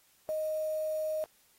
sine tone with quantisation, 622.3 Hz, D#5, in tune, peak -30 dBFS, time 0.29-1.24 s, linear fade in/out 0 ms, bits 8, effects white hiss -66 dBFS RMS until 1.58 s + AAC 48 kbps

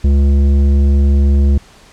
sine tone with tanh clipping, 70.1 Hz, C#2, 20 cents sharp, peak -9 dBFS, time 0.04-1.58 s, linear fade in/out 5 ms, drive 11 dB, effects pink hiss -43 dBFS RMS until 1.92 s + low-pass 8000 Hz 12 dB/octave

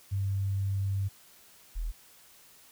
sine tone pair in turn, 98 / 40.52 Hz, G2 / E1, 0 / -29 cents, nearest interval octave + minor third, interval 1529 cents, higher first, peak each -27 / -30 dBFS, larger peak first, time 0.11-1.09 / 1.75-1.92 s, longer first, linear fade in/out 20 ms, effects white hiss -57 dBFS RMS until 2.71 s

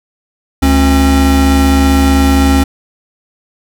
square tone pair together, 71.6 / 270.3 Hz, D2 / C#4, -43 / -44 cents, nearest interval octave + major seventh, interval 2299 cents, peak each -10 dBFS, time 0.62-2.64 s, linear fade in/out 10 ms, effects none

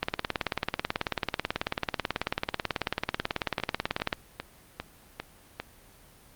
two click trains, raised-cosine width 0.3 ms, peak -10 / -16 dBFS, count 76 / 7, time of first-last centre 0.03-4.128 / 3.2-5.6 s, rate 18.3 / 2.5 Hz, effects pink hiss -55 dBFS RMS until 6.35 s + Opus 32 kbps

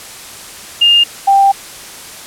sine tone pair in turn, 2820 / 789.1 Hz, F7 / G5, +16 / +11 cents, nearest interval octave + minor seventh, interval 2205 cents, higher first, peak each -5 dBFS, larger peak neither, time 0.81-1.04 / 1.27-1.52 s, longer second, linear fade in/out 10 ms, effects white hiss -31 dBFS RMS until 2.26 s + low-pass 11000 Hz 12 dB/octave

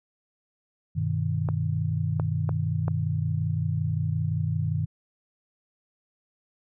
sine chord, G augmented, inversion none, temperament equal, 98 / 123.47 / 155.56 Hz, G2 / B2 / D#3, 0 / 0 / 0 cents, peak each -28 / -30 / -27 dBFS, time 0.95-4.86 s, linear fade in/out 20 ms
clicks, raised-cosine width 1 ms, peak -18 dBFS, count 4, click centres 1.488 / 2.198 / 2.492 / 2.881 s
effects none

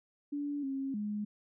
sine tone with pitch steps, 288.5 / 270.5 / 208.7 Hz, D4 / C#4 / G#3, -31 / -42 / +9 cents, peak -33 dBFS, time 0.32-1.25 s, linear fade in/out 10 ms, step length 310 ms, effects none

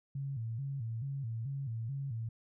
sine tone with vibrato, 125.2 Hz, B2, 24 cents sharp, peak -35 dBFS, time 0.15-2.29 s, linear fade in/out 5 ms, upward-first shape square, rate 2.3 Hz, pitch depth 170 cents each way, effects none

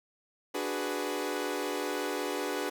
sawtooth chord, G# half-diminished seventh, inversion second, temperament equal, 293.7 / 370 / 415.3 / 493.9 Hz, D4 / F#4 / G#4 / B4, 0 / 0 / 0 / 0 cents, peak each -33 dBFS, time 0.54-2.7 s, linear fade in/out 10 ms, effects none

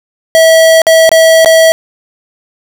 square tone with dropouts, 649 Hz, E5, 27 cents flat, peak -3 dBFS, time 0.35-1.72 s, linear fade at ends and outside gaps 0 ms, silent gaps 0.818-0.868 / 1.092-1.116 / 1.447-1.459 s, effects none

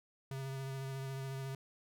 square tone with vibrato, 134.6 Hz, C3, 49 cents sharp, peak -40 dBFS, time 0.31-1.55 s, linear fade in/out 2 ms, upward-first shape triangle, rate 14 Hz, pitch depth 21 cents each way, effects none

